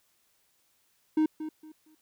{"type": "tone with echo", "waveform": "triangle", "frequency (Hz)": 311.1, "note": "D#4", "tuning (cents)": 0, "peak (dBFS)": -19, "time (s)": [1.17, 1.26], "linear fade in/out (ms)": 5, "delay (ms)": 230, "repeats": 3, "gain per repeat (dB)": -12, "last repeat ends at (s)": 1.95, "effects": ["white hiss -70 dBFS RMS until 2.01 s"]}